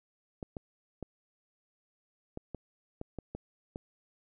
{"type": "clicks", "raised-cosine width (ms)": 2, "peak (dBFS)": -25, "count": 9, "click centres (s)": [0.428, 0.568, 1.027, 2.374, 2.547, 3.014, 3.187, 3.35, 3.759], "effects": []}